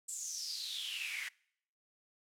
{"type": "noise with high-pass filter sweep", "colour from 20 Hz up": "pink", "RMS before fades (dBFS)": -41, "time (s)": [0.08, 1.29], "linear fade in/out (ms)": 10, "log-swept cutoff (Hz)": [7900, 1900], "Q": 8.1, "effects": ["noise-tail reverb RT60 0.7 s tail -25 dB re dry", "low-pass 12000 Hz 12 dB/octave"]}